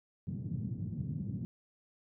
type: band-pass noise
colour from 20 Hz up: white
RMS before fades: -38 dBFS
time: 0.27-1.45 s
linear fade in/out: 0 ms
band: 100 to 180 Hz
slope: 24 dB/octave
effects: none